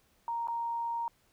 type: tone with dropouts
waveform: sine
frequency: 932.3 Hz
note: A#5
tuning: in tune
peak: -31 dBFS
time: 0.28-1.08 s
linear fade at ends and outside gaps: 1 ms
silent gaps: 0.473-0.483 s
effects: pink hiss -69 dBFS RMS until 1.32 s